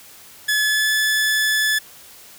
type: tone with pitch glide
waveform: sawtooth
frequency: 1712 to 1728.9 Hz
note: A6 to A6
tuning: -48 to -31 cents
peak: -13 dBFS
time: 0.48-1.79 s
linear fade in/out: 10 ms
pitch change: +17 cents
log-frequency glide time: 0.59-0.91 s
effects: white hiss -44 dBFS RMS until 2.38 s